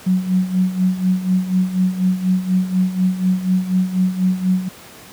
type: tone with tremolo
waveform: sine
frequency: 185 Hz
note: F#3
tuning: in tune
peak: -11 dBFS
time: 0.06-4.69 s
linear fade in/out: 10 ms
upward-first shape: sine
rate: 4.1 Hz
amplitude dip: 75%
effects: pink hiss -40 dBFS RMS until 5.12 s + high-pass 100 Hz 12 dB/octave